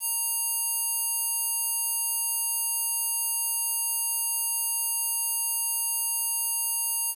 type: tone with band-pass filter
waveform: square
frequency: 932.3 Hz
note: A#5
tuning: in tune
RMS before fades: -28 dBFS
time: 0-7.15 s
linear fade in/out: 50 ms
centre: 11000 Hz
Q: 6.8
effects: 9-bit